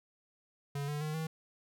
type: tone with pitch steps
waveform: square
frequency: 142 / 147.6 / 153.43 / 159.48 Hz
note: C#3 / D3 / D#3 / D#3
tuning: +42 / +9 / -24 / +43 cents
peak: -35 dBFS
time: 0.75-1.27 s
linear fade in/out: 5 ms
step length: 130 ms
effects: none